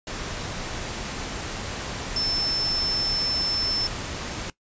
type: tone in noise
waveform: sine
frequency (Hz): 5300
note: E8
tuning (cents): +9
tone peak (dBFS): -23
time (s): 2.16-3.87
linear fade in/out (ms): 2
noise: pink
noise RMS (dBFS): -32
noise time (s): 0.07-4.5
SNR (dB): +6
effects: noise-tail reverb RT60 0.1 s tail -19 dB re dry + resampled to 16000 Hz